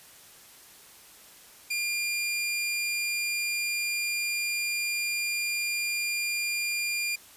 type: tone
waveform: sawtooth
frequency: 2400 Hz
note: D7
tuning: 37 cents sharp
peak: -24 dBFS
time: 1.7-7.16 s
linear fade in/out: 10 ms
effects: white hiss -52 dBFS RMS until 7.36 s + resampled to 32000 Hz